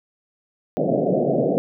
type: band-pass noise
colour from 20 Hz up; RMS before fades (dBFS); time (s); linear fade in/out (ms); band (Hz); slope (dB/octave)
white; -20; 0.77-1.58; 0; 130 to 690; 96
effects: none